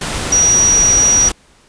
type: tone in noise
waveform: sine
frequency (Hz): 5780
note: F#8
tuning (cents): -41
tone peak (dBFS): -8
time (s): 0.32-1.29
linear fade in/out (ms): 5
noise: pink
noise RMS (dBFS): -20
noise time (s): 0.01-1.32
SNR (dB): +9
effects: pink hiss -49 dBFS RMS until 1.68 s + resampled to 22050 Hz